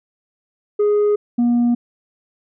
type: tone pair in turn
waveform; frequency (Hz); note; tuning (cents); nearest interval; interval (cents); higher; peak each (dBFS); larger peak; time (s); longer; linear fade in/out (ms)
sine; 415.3 / 239.5; G#4 / A#3; 0 / +47; minor seventh; 953; first; -10; neither; 0.79-1.16 / 1.38-1.75; neither; 10
effects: tanh soft clip ceiling -12 dBFS